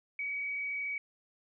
sine tone with frequency modulation, 2267 Hz, C#7, 38 cents sharp, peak -33 dBFS, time 0.19-0.98 s, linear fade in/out 2 ms, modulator 41.2 Hz, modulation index 0.67, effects none

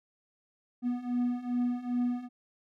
triangle beating tone pair, 243.2 / 245.7 Hz, B3 / B3, -26 / -9 cents, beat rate 2.5 Hz, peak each -31 / -28 dBFS, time 0.82-2.29 s, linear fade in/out 50 ms, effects none

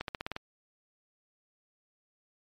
accelerating click train, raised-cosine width 0.3 ms, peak -18 dBFS, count 7, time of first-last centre 0.01-0.364 s, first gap 72 ms, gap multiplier 0.92, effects MP3 64 kbps

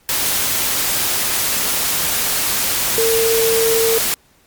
sine tone in noise, 453.7 Hz, A#4, 47 cents flat, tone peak -14 dBFS, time 2.98-3.98 s, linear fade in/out 0 ms, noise white, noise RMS -18 dBFS, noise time 0.09-4.14 s, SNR +1 dB, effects pink hiss -54 dBFS RMS until 4.46 s + MP3 96 kbps

